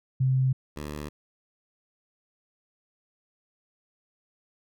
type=tone pair in turn; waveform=sine / 10% pulse; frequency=130.81 / 74.3 Hz; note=C3 / D2; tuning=0 / +21 cents; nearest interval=minor seventh; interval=979 cents; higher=first; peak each=-20 / -26 dBFS; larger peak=first; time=0.2-0.53 / 0.76-1.09 s; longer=neither; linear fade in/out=10 ms; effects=none